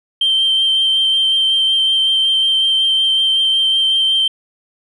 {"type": "tone with vibrato", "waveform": "sine", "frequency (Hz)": 3136, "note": "G7", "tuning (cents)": 0, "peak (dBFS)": -10, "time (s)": [0.21, 4.28], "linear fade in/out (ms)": 5, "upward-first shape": "sine", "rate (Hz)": 5.4, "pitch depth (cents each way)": 12, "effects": ["tanh soft clip ceiling -8 dBFS"]}